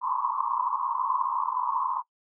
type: band-pass noise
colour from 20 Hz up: pink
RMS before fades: -28 dBFS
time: 0.01-2.03 s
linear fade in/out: 50 ms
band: 950 to 1100 Hz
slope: 96 dB/octave
effects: noise-tail reverb RT60 0.1 s tail -22 dB re dry